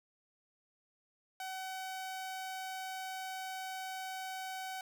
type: tone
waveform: sawtooth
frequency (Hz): 756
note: F#5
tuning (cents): +37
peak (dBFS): -36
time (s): 1.4-4.81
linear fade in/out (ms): 2
effects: none